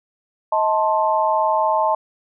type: chord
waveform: sine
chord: A diminished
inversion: second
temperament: just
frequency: 633.6 / 880 / 1056 Hz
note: Eb5 / A5 / C6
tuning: +31 / 0 / +16 cents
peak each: -20 / -18 / -22 dBFS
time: 0.52-1.95 s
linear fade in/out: 5 ms
effects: none